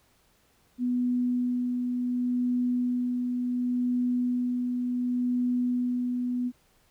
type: tone with tremolo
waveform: sine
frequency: 246.9 Hz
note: B3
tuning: in tune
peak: -23 dBFS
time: 0.78-6.52 s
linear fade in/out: 50 ms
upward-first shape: sine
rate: 0.69 Hz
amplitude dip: 30%
effects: pink hiss -65 dBFS RMS until 6.9 s